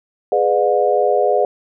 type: chord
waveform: sine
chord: G# diminished seventh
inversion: none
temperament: just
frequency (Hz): 415.3 / 498.4 / 598 / 717.6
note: G#4 / B4 / D5 / F5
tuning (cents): 0 / +16 / +31 / +47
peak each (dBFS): -18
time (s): 0.32-1.45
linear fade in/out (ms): 2
effects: none